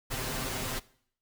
pink noise with comb filter, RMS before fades -34 dBFS, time 0.1-0.8 s, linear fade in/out 20 ms, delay 7.7 ms, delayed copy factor +1, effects noise-tail reverb RT60 0.6 s tail -20 dB re dry

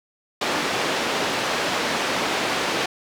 pink band-pass noise, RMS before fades -24 dBFS, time 0.41-2.86 s, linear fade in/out 5 ms, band 310 to 4600 Hz, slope 12 dB/octave, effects none

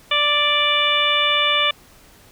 harmonic tone, 587.3 Hz, D5, in tune, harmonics 1 / 2 / 3 / 4 / 5 / 6, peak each -26 / -22 / -27 / -21 / -21 / -21 dBFS, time 0.11-1.71 s, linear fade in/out 5 ms, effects pink hiss -49 dBFS RMS until 2.31 s

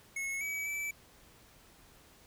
square tone with pitch steps, 2185 / 2279 / 2313 Hz, C#7 / C#7 / D7, -26 / +47 / -27 cents, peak -35 dBFS, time 0.16-0.91 s, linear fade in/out 5 ms, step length 250 ms, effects pink hiss -60 dBFS RMS until 2.26 s

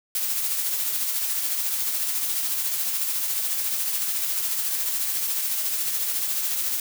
blue noise with tremolo, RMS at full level -24 dBFS, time 0.15-6.8 s, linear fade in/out 2 ms, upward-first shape triangle, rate 14 Hz, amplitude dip 40%, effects none

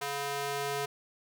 square tone with high-pass filter sweep, 141.4 Hz, C#3, 35 cents sharp, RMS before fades -34 dBFS, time 0.01-0.86 s, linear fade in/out 10 ms, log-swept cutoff 670 to 420 Hz, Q 0.88, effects none

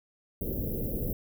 pink band-stop noise, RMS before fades -32 dBFS, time 0.41-1.13 s, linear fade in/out 2 ms, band 540 to 13000 Hz, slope 48 dB/octave, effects none

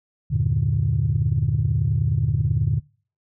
sine chord, E half-diminished seventh, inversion none, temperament equal with one note detuned, 80.39 / 98 / 116.54 / 146.83 Hz, E2 / G2 / Bb2 / D3, -43 / 0 / 0 / 0 cents, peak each -26 / -24 / -22 / -22 dBFS, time 0.3-2.8 s, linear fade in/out 20 ms, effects noise-tail reverb RT60 0.4 s tail -23 dB re dry + tanh soft clip ceiling -10 dBFS

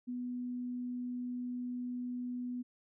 sine tone, 246.9 Hz, B3, in tune, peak -36 dBFS, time 0.07-2.63 s, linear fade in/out 20 ms, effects none

